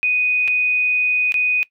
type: tone with dropouts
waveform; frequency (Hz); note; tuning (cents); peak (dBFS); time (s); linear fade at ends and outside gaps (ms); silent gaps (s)
sine; 2489; D#7; 0; -15; 0.03-1.63; 0; 0.477-0.481 / 1.321-1.342
effects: noise-tail reverb RT60 0.1 s tail -20 dB re dry